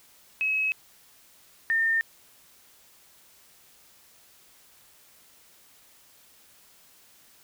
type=tone pair in turn; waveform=sine; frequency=2565 / 1813.7 Hz; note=E7 / A#6; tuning=-48 / -48 cents; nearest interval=tritone; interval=600 cents; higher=first; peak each=-23 / -21 dBFS; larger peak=second; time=0.41-0.72 / 1.7-2.01 s; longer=neither; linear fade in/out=0 ms; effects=white hiss -57 dBFS RMS until 7.43 s